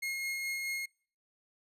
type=tone with tremolo; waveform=40% pulse; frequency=2150 Hz; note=C7; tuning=47 cents sharp; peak=-32 dBFS; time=0.02-0.86 s; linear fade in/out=10 ms; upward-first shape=sine; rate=4.7 Hz; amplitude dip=25%; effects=noise-tail reverb RT60 0.5 s tail -26 dB re dry + resampled to 32000 Hz